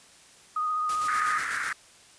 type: tone with vibrato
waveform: sine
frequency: 1242 Hz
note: D#6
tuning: 3 cents flat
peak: -25 dBFS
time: 0.56-1.38 s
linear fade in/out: 5 ms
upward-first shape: sine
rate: 15 Hz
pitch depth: 21 cents each way
type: noise with tremolo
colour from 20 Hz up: white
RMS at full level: -37 dBFS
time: 0.89-1.73 s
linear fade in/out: 2 ms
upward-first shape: square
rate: 8.1 Hz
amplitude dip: 45%
type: band-pass noise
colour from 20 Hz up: pink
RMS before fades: -31 dBFS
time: 1.08-1.73 s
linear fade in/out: 5 ms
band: 1300 to 2000 Hz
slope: 48 dB/octave
effects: white hiss -54 dBFS RMS until 2.18 s + resampled to 22050 Hz